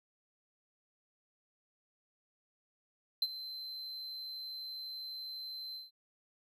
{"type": "tone with ADSR envelope", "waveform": "triangle", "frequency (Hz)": 4086, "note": "C8", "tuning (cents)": -42, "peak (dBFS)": -25, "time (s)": [3.22, 5.91], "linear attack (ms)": 3, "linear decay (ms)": 43, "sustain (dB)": -15, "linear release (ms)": 160, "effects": []}